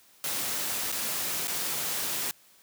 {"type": "noise with dropouts", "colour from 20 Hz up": "white", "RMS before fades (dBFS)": -31, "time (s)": [0.24, 2.31], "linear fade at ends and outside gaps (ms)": 0, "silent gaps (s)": [[0.918, 0.925], [1.472, 1.48]], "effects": ["white hiss -59 dBFS RMS until 2.62 s", "high-pass 100 Hz 12 dB/octave"]}